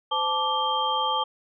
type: tone cluster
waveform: sine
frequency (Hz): 515 / 874 / 1170 / 3177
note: C5 / A5 / D6 / G7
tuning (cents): -28 / -12 / -7 / +23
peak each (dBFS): -33 / -26 / -27 / -28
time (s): 0.11-1.24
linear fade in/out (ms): 10
effects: none